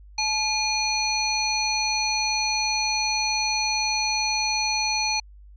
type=harmonic tone with a mistuned harmonic; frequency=859 Hz; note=A5; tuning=42 cents flat; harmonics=1 / 3 / 5 / 7; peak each=-28 / -27 / -26 / -29 dBFS; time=0.18-5.2 s; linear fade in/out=5 ms; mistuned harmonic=3; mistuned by=-100 cents; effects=added 50 Hz sine -44 dBFS peak until 5.56 s